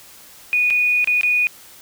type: tone with dropouts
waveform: sine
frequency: 2466 Hz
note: D#7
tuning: 16 cents flat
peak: -14 dBFS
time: 0.53-1.47 s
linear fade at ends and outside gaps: 0 ms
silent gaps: 0.702-0.706 / 1.044-1.074 / 1.211-1.233 s
effects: white hiss -44 dBFS RMS until 1.81 s